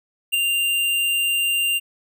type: tone with ADSR envelope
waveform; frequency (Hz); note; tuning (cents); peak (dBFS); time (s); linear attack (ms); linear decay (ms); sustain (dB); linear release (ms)
square; 2787; F7; -4; -15; 0.32-1.8; 23; 4; -4; 32
effects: none